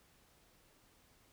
silence, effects pink hiss -68 dBFS RMS until 1.32 s

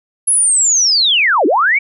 sine linear two-way sweep, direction down then up, 10680 to 268.1 to 2341 Hz, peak -9 dBFS, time 0.27-1.79 s, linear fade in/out 10 ms, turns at 1.46 s, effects none

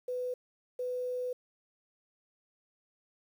sine tone bursts at uneven times, 499.3 Hz, B4, 19 cents sharp, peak -32 dBFS, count 2, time 0.08-0.34 / 0.79-1.33 s, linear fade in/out 5 ms, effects 10-bit

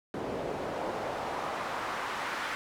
pink noise with band-pass filter sweep, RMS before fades -35 dBFS, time 0.14-2.55 s, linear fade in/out 0 ms, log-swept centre 420 to 1500 Hz, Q 1.3, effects none

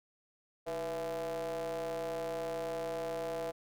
square ring-modulated tone, 87.1 Hz, F2, 4 cents flat, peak -33 dBFS, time 0.66-3.52 s, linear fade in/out 20 ms, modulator 578 Hz, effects none

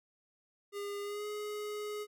square tone with pitch glide, 405.9 to 419 Hz, G#4 to G#4, -40 to +15 cents, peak -38 dBFS, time 0.72-2.07 s, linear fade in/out 50 ms, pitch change +55 cents, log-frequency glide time 1.02-1.26 s, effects none

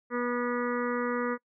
harmonic tone, 243.1 Hz, B3, 27 cents flat, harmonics 1 / 2 / 4 / 5 / 6 / 7 / 8 / 9, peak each -32 / -31 / -39 / -36 / -40 / -43 / -40 / -52 dBFS, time 0.1-1.38 s, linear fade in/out 50 ms, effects noise-tail reverb RT60 0.1 s tail -24 dB re dry

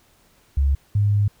sine tone pair in turn, 69.1 / 102.75 Hz, C#2 / G#2, -5 / -18 cents, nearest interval perfect fifth, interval 687 cents, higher second, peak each -15 dBFS, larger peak neither, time 0.57-0.75 / 0.95-1.28 s, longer second, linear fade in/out 5 ms, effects pink hiss -58 dBFS RMS until 1.4 s

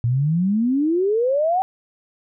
sine exponential sweep, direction up, 114.2 to 777 Hz, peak -16 dBFS, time 0.04-1.62 s, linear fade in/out 0 ms, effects none

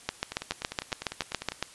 two click trains, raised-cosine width 0.2 ms, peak -17 / -10 dBFS, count 13 / 12, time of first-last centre 0.32-1.52 / 0.09-1.626 s, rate 10 / 7.16 Hz, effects white hiss -51 dBFS RMS until 1.74 s + resampled to 24000 Hz

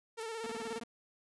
sawtooth tone with vibrato, 449.6 Hz, A4, 37 cents sharp, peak -35 dBFS, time 0.17-0.8 s, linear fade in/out 20 ms, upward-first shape square, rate 17 Hz, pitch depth 39 cents each way
blue noise with exponential decay, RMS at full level -44 dBFS, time 0.21-0.29 s, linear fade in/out 0 ms, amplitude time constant 17 ms
sawtooth tone bursts, 233.2 Hz, A#3, 1 cent sharp, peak -37 dBFS, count 8, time 0.44-0.836 s, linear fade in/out 2 ms, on 25 ms, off 28 ms
effects resampled to 24000 Hz

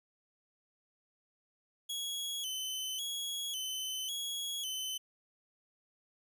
sawtooth tone with vibrato, 3185 Hz, G7, 27 cents sharp, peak -33 dBFS, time 1.89-4.98 s, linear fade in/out 10 ms, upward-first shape square, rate 0.91 Hz, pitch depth 78 cents each way, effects none

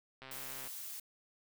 click train, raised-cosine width 0.3 ms, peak -33 dBFS, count 61, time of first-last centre 0.22-0.675 s, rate 132 Hz
blue noise, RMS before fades -45 dBFS, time 0.31-1 s, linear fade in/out 5 ms
effects none

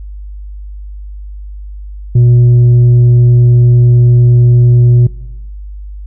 sine tone with tanh clipping, 121.1 Hz, B2, 34 cents flat, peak -4 dBFS, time 2.15-5.07 s, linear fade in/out 5 ms, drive 3 dB, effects noise-tail reverb RT60 0.9 s tail -19 dB re dry + added 50 Hz sine -23 dBFS peak until 6.06 s

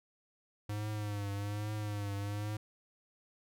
square tone with vibrato, 103.4 Hz, G#2, 7 cents flat, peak -36 dBFS, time 0.69-2.57 s, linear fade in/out 5 ms, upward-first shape triangle, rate 1.2 Hz, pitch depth 63 cents each way, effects none

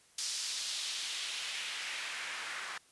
white noise with band-pass filter sweep, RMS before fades -39 dBFS, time 0.18-2.78 s, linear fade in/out 5 ms, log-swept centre 5300 to 1500 Hz, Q 1.5, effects white hiss -64 dBFS RMS until 2.91 s + resampled to 24000 Hz

